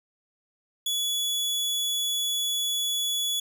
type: tone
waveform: sawtooth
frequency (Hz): 3400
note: G#7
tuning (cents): +40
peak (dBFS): -22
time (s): 0.86-3.4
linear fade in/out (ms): 5
effects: none